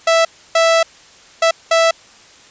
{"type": "tone bursts at uneven times", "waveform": "sawtooth", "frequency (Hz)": 659.3, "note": "E5", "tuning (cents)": 0, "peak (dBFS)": -6, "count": 4, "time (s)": [[0.07, 0.25], [0.55, 0.83], [1.42, 1.51], [1.71, 1.91]], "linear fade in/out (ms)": 5, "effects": ["white hiss -44 dBFS RMS until 2.5 s", "resampled to 16000 Hz"]}